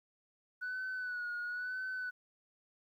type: tone with vibrato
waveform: sine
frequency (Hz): 1480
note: F#6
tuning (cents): 0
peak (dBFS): -35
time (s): 0.61-2.11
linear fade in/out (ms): 20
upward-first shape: sine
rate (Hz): 1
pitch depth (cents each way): 47
effects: tanh soft clip ceiling -34 dBFS + 12-bit